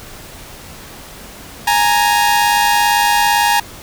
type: tone pair together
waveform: sawtooth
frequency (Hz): 832 / 929.7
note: G#5 / A#5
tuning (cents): +3 / -5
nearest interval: major second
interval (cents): 192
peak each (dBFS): -10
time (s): 1.67-3.6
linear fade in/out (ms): 5
effects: pink hiss -35 dBFS RMS until 3.82 s